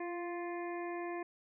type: harmonic tone with a mistuned harmonic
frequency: 349.2 Hz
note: F4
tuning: in tune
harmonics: 1 / 2 / 3 / 5 / 6 / 7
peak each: -39 / -44 / -47 / -50 / -52 / -55 dBFS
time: 0-1.23 s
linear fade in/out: 5 ms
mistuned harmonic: 1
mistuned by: -20 cents
effects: none